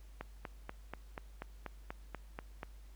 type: click train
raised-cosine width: 0.5 ms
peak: -26 dBFS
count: 11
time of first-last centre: 0.21-2.631 s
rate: 4.13 Hz
effects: added 50 Hz sine -51 dBFS peak until 2.95 s + pink hiss -67 dBFS RMS until 2.95 s